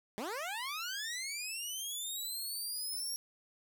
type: linear sweep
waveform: 15% pulse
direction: up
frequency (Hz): 190 to 5620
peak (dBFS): -31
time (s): 0.18-3.16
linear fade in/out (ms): 0
effects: none